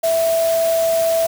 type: tone in noise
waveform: sine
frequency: 659.3 Hz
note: E5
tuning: in tune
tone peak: -14 dBFS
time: 0.03-1.27 s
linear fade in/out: 10 ms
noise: white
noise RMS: -28 dBFS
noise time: 0.03-1.27 s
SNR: +11 dB
effects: none